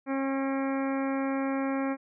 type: harmonic tone with a mistuned harmonic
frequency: 270.9 Hz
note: C#4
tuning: 40 cents flat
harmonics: 1 / 2 / 3 / 4 / 5 / 6 / 7 / 8 / 9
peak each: -28 / -34 / -38 / -40 / -42 / -44 / -45 / -46 / -47 dBFS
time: 0.06-1.97 s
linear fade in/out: 50 ms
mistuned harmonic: 9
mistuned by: -52 cents
effects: none